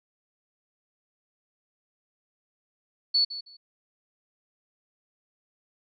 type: tone with echo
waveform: sine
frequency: 4435 Hz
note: C#8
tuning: in tune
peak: -19 dBFS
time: 3.14-3.25 s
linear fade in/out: 10 ms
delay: 160 ms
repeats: 2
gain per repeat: -14 dB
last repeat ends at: 3.57 s
effects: none